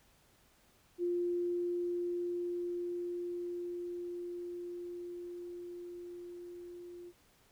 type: tone with level ramp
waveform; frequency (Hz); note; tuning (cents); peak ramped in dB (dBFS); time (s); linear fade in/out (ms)
sine; 350.7; F4; +7; -30 to -46; 0.98-7.13; 50
effects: pink hiss -67 dBFS RMS until 7.51 s